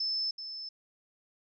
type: tone with echo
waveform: sine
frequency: 5260 Hz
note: E8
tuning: 5 cents flat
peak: -29 dBFS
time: 0-0.31 s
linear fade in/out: 5 ms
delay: 380 ms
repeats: 1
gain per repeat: -9 dB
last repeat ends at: 0.69 s
effects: none